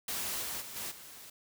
white noise with level steps, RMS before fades -36 / -38 / -45 / -39 / -50 dBFS, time 0.08-1.3 s, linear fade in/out 5 ms, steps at 0.41 / 0.6 / 0.75 / 0.9 s, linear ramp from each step 20 ms, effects none

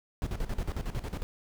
brown noise with tremolo, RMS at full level -31 dBFS, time 0.22-1.23 s, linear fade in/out 0 ms, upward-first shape square, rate 11 Hz, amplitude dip 75%, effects none

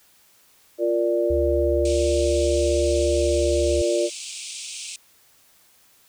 sine chord, Bb major, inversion second, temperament equal, 349.2 / 466.2 / 587.3 Hz, F4 / Bb4 / D5, 0 / 0 / 0 cents, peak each -22 / -26 / -22 dBFS, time 0.78-4.1 s, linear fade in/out 50 ms
sine tone with vibrato, 72.1 Hz, D2, 31 cents flat, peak -24 dBFS, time 1.3-3.82 s, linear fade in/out 5 ms, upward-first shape sine, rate 15 Hz, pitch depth 8 cents each way
white band-pass noise, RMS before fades -35 dBFS, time 1.85-4.96 s, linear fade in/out 2 ms, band 2300 to 9200 Hz, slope 96 dB/octave
effects white hiss -57 dBFS RMS until 6.08 s

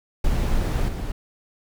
brown noise with level steps, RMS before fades -21 / -27 dBFS, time 0.24-1.12 s, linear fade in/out 5 ms, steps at 0.88 s, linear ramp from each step 5 ms, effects none

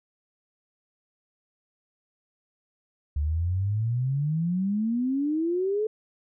sine exponential sweep, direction up, 71.1 to 440 Hz, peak -23 dBFS, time 3.16-5.87 s, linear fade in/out 5 ms, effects none

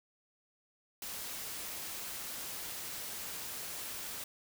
white noise, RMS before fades -42 dBFS, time 1.02-4.24 s, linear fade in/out 2 ms, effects none

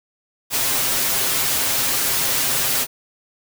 white noise with comb filter, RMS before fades -20 dBFS, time 0.5-2.87 s, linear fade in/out 50 ms, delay 7.5 ms, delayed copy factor +0.7, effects none

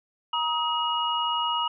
sine tone cluster, 946 / 1263 / 2886 Hz, A#5 / D#6 / F#7, +25 / +26 / -44 cents, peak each -27 / -29 / -28 dBFS, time 0.33-1.68 s, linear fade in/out 5 ms, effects none

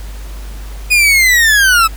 40% pulse linear sweep, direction down, 2489 to 1282 Hz, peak -6 dBFS, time 0.9-1.88 s, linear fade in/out 20 ms, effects added 50 Hz sine -24 dBFS peak until 1.96 s + pink hiss -37 dBFS RMS until 1.96 s

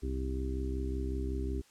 harmonic tone, 65.41 Hz, C2, in tune, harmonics 1 / 2 / 3 / 4 / 5 / 6, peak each -33 / -45 / -48 / -41 / -43 / -41 dBFS, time 0.02-1.62 s, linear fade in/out 20 ms, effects white hiss -63 dBFS RMS until 1.7 s + low-pass 9000 Hz 12 dB/octave

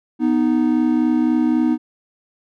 triangle tone pair together, 247.3 / 311.1 Hz, B3 / D#4, +3 / 0 cents, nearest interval major third, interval 397 cents, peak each -15 / -15 dBFS, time 0.19-1.78 s, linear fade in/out 50 ms, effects none

